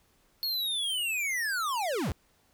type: linear sweep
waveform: square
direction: down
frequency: 4374 to 43.34 Hz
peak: -29 dBFS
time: 0.43-2.12 s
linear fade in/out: 0 ms
effects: pink hiss -67 dBFS RMS until 2.53 s